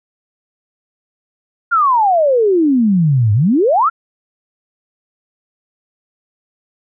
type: exponential two-way sweep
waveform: sine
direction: down then up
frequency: 1437 to 100 to 1437 Hz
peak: -9 dBFS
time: 1.71-3.9 s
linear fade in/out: 20 ms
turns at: 3.33 s
effects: none